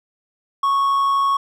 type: tone with amplitude modulation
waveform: triangle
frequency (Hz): 1106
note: C#6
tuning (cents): -4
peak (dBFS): -12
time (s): 0.63-1.37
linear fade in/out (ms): 5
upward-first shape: sine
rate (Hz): 132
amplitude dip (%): 25
effects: none